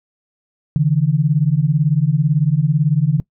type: beating tone pair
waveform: sine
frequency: 140.8 / 158.8 Hz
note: C#3 / D#3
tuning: +27 / +36 cents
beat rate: 18 Hz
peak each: -15 dBFS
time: 0.76-3.2 s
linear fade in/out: 0 ms
effects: noise-tail reverb RT60 0.1 s tail -22 dB re dry